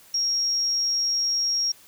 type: tone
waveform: sine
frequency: 5590 Hz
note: F8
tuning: 1 cent sharp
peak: -21 dBFS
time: 0.14-1.72 s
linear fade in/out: 5 ms
effects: white hiss -52 dBFS RMS until 1.87 s